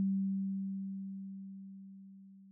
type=tone with level ramp; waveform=sine; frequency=194 Hz; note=G3; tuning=18 cents flat; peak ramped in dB=-28 to -55 dBFS; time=0-2.51 s; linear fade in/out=0 ms; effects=none